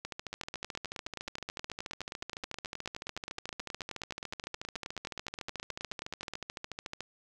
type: two click trains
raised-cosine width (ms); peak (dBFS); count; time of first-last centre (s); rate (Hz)
0.2; -21 / -21; 58 / 97; 0.33-6.336 / 0.05-7.007; 9.49 / 13.8
effects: none